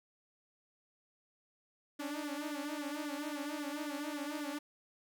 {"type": "tone with flanger", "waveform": "sawtooth", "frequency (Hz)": 293.7, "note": "D4", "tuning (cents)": 0, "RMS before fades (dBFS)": -40, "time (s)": [1.99, 4.59], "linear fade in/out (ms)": 10, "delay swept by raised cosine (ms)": [0.54, 6.24], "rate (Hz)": 3.7, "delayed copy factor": 0.8, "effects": []}